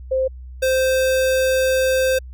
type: tone pair in turn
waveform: sine / square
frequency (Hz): 523.3 / 521.4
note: C5 / C5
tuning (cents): 0 / -6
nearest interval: unison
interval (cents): 6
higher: first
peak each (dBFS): -16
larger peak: neither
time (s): 0.11-0.28 / 0.62-2.19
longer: second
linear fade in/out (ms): 10
effects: added 63 Hz sine -33 dBFS peak until 2.33 s